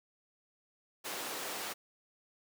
pink high-pass noise, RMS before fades -40 dBFS, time 1.04-1.74 s, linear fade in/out 20 ms, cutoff 400 Hz, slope 12 dB/octave, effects none

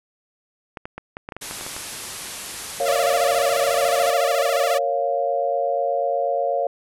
clicks, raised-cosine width 0.5 ms, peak -17 dBFS, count 11, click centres 0.772 / 0.855 / 0.98 / 1.169 / 1.289 / 1.322 / 1.366 / 1.511 / 1.611 / 1.665 / 1.765 s
white low-pass noise, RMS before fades -34 dBFS, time 1.41-4.11 s, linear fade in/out 10 ms, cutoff 12000 Hz, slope 96 dB/octave
sine chord, Bb minor, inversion none, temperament equal, 466.2 / 554.4 / 698.5 Hz, Bb4 / Db5 / F5, 0 / 0 / 0 cents, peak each -27 / -22 / -23 dBFS, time 2.8-6.67 s, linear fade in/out 2 ms
sawtooth tone with vibrato, 628 Hz, D#5, 16 cents sharp, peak -17 dBFS, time 2.85-4.79 s, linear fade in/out 20 ms, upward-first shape sine, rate 14 Hz, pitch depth 180 cents each way
effects none

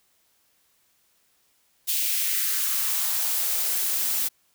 blue noise with high-pass filter sweep, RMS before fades -25 dBFS, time 1.87-4.29 s, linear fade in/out 20 ms, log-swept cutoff 3100 to 210 Hz, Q 1.7, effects white hiss -66 dBFS RMS until 4.54 s

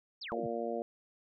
sine exponential sweep, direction down, 5650 to 103.83 Hz, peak -40 dBFS, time 0.21-0.47 s, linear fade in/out 10 ms
harmonic tone, 116.4 Hz, A#2, 2 cents flat, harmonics 2 / 3 / 4 / 5 / 6, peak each -41 / -41 / -38 / -39 / -40 dBFS, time 0.32-0.82 s, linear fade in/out 0 ms
effects none

